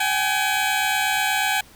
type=tone pair together; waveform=15% pulse; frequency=768 / 836.3 Hz; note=G5 / G#5; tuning=-36 / +12 cents; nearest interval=minor second; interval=148 cents; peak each=-16 dBFS; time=0-1.61 s; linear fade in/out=5 ms; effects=pink hiss -49 dBFS RMS until 1.75 s